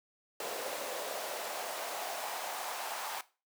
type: noise with high-pass filter sweep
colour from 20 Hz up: pink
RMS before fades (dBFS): -39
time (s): 0.4-3.21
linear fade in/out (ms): 2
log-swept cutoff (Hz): 500 to 860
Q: 2.8
effects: noise-tail reverb RT60 0.3 s tail -17 dB re dry